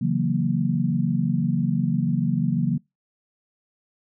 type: chord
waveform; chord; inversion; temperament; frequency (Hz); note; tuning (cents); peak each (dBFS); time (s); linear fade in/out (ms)
sine; F# dominant seventh; second; equal; 138.59 / 164.81 / 185 / 233.1; C#3 / E3 / F#3 / A#3; 0 / 0 / 0 / 0; -25; 0.01-2.78; 10
effects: noise-tail reverb RT60 0.2 s tail -24 dB re dry